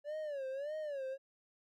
triangle tone with vibrato, 572 Hz, D5, 46 cents flat, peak -36 dBFS, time 0.04-1.18 s, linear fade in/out 50 ms, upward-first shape sine, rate 1.7 Hz, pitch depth 150 cents each way, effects none

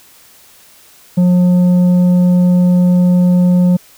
sine tone with tanh clipping, 179.1 Hz, F3, 44 cents sharp, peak -8 dBFS, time 1.17-3.77 s, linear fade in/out 10 ms, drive 6 dB, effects white hiss -44 dBFS RMS until 3.97 s

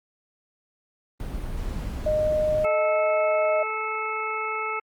brown noise, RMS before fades -31 dBFS, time 1.2-2.65 s, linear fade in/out 0 ms
sine tone with pitch glide, 614 to 625.5 Hz, D#5 to D#5, -23 to +9 cents, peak -20 dBFS, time 2.06-3.63 s, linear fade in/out 5 ms, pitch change +32 cents, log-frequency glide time 2.51-3 s
harmonic tone, 435.9 Hz, A4, 16 cents flat, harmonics 1 / 2 / 3 / 5 / 6, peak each -34 / -34 / -29 / -32 / -37 dBFS, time 2.64-4.8 s, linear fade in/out 10 ms
effects Opus 32 kbps

